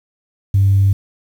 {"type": "tone", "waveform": "sine", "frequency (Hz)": 98.2, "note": "G2", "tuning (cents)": 4, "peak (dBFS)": -8, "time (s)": [0.54, 0.93], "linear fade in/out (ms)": 5, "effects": ["tanh soft clip ceiling -5 dBFS", "7-bit"]}